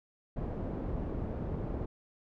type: low-pass noise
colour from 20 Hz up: pink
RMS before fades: -36 dBFS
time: 0.36-1.86 s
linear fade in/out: 10 ms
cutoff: 540 Hz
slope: 12 dB/octave
effects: none